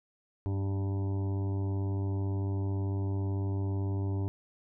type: harmonic tone with a mistuned harmonic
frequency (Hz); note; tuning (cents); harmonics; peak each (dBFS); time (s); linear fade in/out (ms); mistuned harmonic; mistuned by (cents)
98; G2; 0; 1 / 2 / 3 / 4 / 6 / 7 / 8 / 9 / 10; -29 / -44 / -39 / -42 / -52 / -54 / -56 / -52 / -56; 0.46-4.28; 0; 2; -40
effects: none